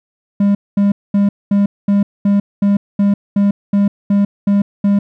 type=tone bursts; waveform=triangle; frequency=201.3 Hz; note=G3; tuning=46 cents sharp; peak=-7 dBFS; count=13; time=0.4-4.99 s; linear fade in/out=5 ms; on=150 ms; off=220 ms; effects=none